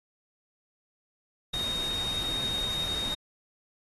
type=tone in noise; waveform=sine; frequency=3720 Hz; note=A#7; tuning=4 cents flat; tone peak=-29 dBFS; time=1.53-3.15 s; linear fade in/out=10 ms; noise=pink; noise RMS=-38 dBFS; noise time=1.53-3.15 s; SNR=+6 dB; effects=AAC 32 kbps